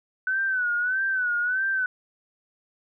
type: tone with vibrato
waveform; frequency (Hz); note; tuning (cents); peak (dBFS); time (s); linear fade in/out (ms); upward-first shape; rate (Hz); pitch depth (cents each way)
sine; 1499; F#6; +22; -22; 0.27-1.86; 2; sine; 1.6; 87
effects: none